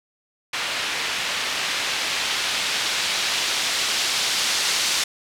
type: noise with low-pass filter sweep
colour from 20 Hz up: blue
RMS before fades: -24 dBFS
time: 0.53-5.04 s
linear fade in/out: 5 ms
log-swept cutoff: 2700 to 4700 Hz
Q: 0.9
effects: none